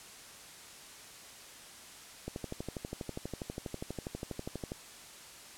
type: click train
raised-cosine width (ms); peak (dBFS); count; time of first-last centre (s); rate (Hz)
2; -24; 31; 2.28-4.719; 12.3
effects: white hiss -51 dBFS RMS until 5.57 s + low-pass 10000 Hz 12 dB/octave